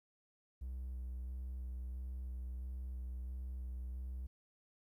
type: tone with vibrato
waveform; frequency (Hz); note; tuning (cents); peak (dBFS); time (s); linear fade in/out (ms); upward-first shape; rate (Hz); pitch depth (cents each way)
triangle; 63; B1; +35; -38; 0.61-4.27; 10; square; 1.5; 16
effects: tanh soft clip ceiling -34 dBFS + 13-bit